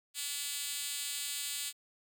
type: tone with high-pass filter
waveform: 5% pulse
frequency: 286.8 Hz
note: D4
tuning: 41 cents flat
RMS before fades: -38 dBFS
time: 0.14-1.73 s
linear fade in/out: 50 ms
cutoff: 5100 Hz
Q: 1.1
effects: none